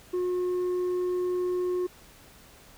triangle tone with tanh clipping, 360.8 Hz, F#4, 44 cents flat, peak -26 dBFS, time 0.13-1.87 s, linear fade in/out 10 ms, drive 8 dB, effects pink hiss -53 dBFS RMS until 2.77 s

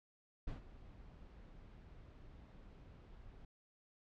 brown noise with ADSR envelope, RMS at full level -43 dBFS, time 0.47-3.45 s, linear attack 8 ms, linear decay 130 ms, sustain -14 dB, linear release 3 ms, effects low-pass 4000 Hz 12 dB/octave

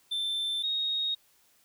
triangle / sine tone pair in turn, 3551 / 3745 Hz, A7 / A#7, +15 / +7 cents, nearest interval minor second, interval 92 cents, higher second, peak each -27 dBFS, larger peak neither, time 0.11-0.63 / 0.63-1.15 s, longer neither, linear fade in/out 10 ms, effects white hiss -65 dBFS RMS until 1.64 s

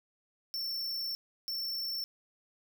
square tone bursts at uneven times, 5410 Hz, E8, 44 cents sharp, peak -34 dBFS, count 2, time 0.54-1.15 / 1.48-2.04 s, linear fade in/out 0 ms, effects none

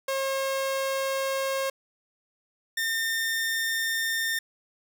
sawtooth tone pair in turn, 539 / 1813 Hz, C#5 / A#6, -49 / -49 cents, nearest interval octave + major sixth, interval 2100 cents, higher second, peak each -22 dBFS, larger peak neither, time 0.08-1.7 / 2.77-4.39 s, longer neither, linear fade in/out 5 ms, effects 10-bit

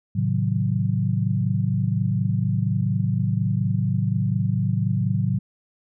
sine chord, A diminished seventh, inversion none, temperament equal with one note detuned, 110 / 134.18 / 155.56 / 185 Hz, A2 / C3 / Eb3 / Gb3, 0 / +44 / 0 / 0 cents, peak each -23 / -25 / -28 / -25 dBFS, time 0.15-5.39 s, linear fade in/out 10 ms, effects none

